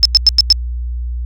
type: tone bursts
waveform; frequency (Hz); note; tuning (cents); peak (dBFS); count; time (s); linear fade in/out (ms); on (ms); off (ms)
sine; 5250; E8; -8; -3; 5; 0.03-0.525; 0; 23; 95
effects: added 60 Hz sine -18 dBFS peak until 1.25 s